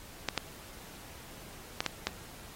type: clicks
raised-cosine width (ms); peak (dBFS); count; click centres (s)
0.2; -11; 5; 0.287 / 0.377 / 1.805 / 1.863 / 2.07
effects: pink hiss -50 dBFS RMS until 2.55 s + AAC 48 kbps